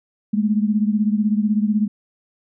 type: beating tone pair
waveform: sine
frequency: 207.7 / 223.7 Hz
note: G#3 / A3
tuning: 0 / +29 cents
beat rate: 16 Hz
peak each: -17 / -21 dBFS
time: 0.33-1.88 s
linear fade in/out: 10 ms
effects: none